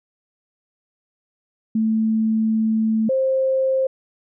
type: tone pair in turn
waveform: sine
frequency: 220.6 / 528.2 Hz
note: A3 / C5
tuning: +5 / +16 cents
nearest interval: octave + minor third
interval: 1511 cents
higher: second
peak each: -16 dBFS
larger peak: neither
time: 1.75-3.09 / 3.09-3.87 s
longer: first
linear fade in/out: 5 ms
effects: none